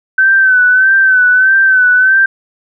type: tone with vibrato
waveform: sine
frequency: 1527 Hz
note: G6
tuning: 46 cents flat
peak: -5 dBFS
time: 0.18-2.26 s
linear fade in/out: 5 ms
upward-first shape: sine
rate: 1.6 Hz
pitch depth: 51 cents each way
effects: none